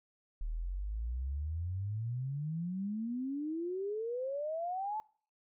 sine exponential sweep, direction up, 36.99 to 880 Hz, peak -34 dBFS, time 0.41-5 s, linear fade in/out 0 ms, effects noise-tail reverb RT60 0.5 s tail -25 dB re dry

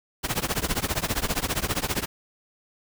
pink noise with tremolo, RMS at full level -23 dBFS, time 0.23-2.06 s, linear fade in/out 20 ms, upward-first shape triangle, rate 15 Hz, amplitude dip 100%, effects none

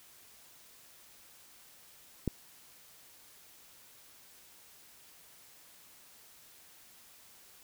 click, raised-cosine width 3 ms, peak -17 dBFS, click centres 2.277 s, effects white hiss -58 dBFS RMS until 7.63 s

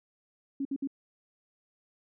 sine tone bursts, 275 Hz, C#4, 14 cents flat, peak -29 dBFS, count 3, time 0.6-0.874 s, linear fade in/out 5 ms, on 52 ms, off 59 ms, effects none

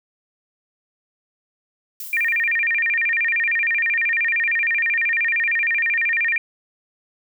violet noise with exponential decay, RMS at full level -30 dBFS, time 2-2.69 s, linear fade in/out 1 ms, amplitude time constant 150 ms
sine tone with vibrato, 2093 Hz, C7, in tune, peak -17 dBFS, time 2.13-6.38 s, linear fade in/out 2 ms, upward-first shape square, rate 13 Hz, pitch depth 220 cents each way
effects none

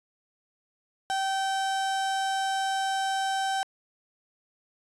35% pulse tone, 774 Hz, G5, 22 cents flat, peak -24 dBFS, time 1.1-3.63 s, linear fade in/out 0 ms, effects resampled to 22050 Hz

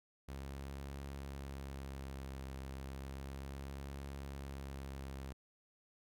sawtooth tone with vibrato, 68 Hz, C#2, 33 cents flat, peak -40 dBFS, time 0.28-5.33 s, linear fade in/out 10 ms, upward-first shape triangle, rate 0.33 Hz, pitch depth 32 cents each way, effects none

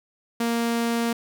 sawtooth tone, 233.1 Hz, A#3, in tune, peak -18 dBFS, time 0.4-1.13 s, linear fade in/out 5 ms, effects none

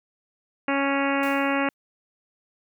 harmonic tone, 277.2 Hz, C#4, in tune, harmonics 1 / 2 / 3 / 4 / 5 / 6 / 7 / 8 / 9 / 10, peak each -25 / -28 / -30 / -31 / -32 / -33 / -33 / -34 / -35 / -35 dBFS, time 0.68-1.69 s, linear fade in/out 2 ms
white noise with exponential decay, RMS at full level -41 dBFS, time 1.23-1.74 s, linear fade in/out 2 ms, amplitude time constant 110 ms
effects none

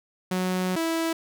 sawtooth tone pair in turn, 184.1 / 328 Hz, F#3 / E4, -8 / -9 cents, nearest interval minor seventh, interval 999 cents, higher second, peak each -20 dBFS, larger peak neither, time 0.31-0.76 / 0.76-1.13 s, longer first, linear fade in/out 5 ms, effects none

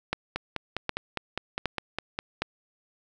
two click trains, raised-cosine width 0.3 ms, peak -13 / -10 dBFS, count 10 / 4, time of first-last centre 0.36-2.189 / 0.13-2.42 s, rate 4.92 / 1.31 Hz, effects none

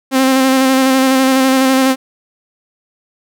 sawtooth tone with vibrato, 263.6 Hz, C4, 13 cents sharp, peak -5 dBFS, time 0.11-1.96 s, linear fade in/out 50 ms, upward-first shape square, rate 12 Hz, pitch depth 19 cents each way, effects none

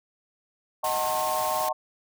sine chord, D# diminished seventh, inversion none, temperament just, 622.3 / 746.7 / 896 / 1075.3 Hz, D#5 / F#5 / A5 / C6, 0 / +16 / +31 / +47 cents, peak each -30 dBFS, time 0.83-1.73 s, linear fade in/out 10 ms
white noise, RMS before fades -34 dBFS, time 0.84-1.69 s, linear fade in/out 5 ms
effects none

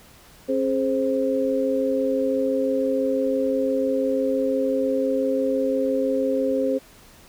sine tone cluster, 269.2 / 420.1 / 526 Hz, C4 / G#4 / C5, +49 / +20 / +9 cents, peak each -24 / -27 / -22 dBFS, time 0.48-6.79 s, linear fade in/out 20 ms, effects pink hiss -50 dBFS RMS until 7.28 s

